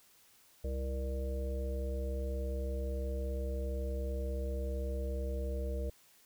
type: harmonic tone with a mistuned harmonic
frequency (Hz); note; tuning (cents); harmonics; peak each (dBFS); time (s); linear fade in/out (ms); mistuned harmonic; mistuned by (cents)
65.8; C2; +10; 1 / 3 / 5 / 7 / 9; -34 / -47 / -49 / -43 / -45; 0.64-5.9; 5; 7; +33
effects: white hiss -64 dBFS RMS until 6.25 s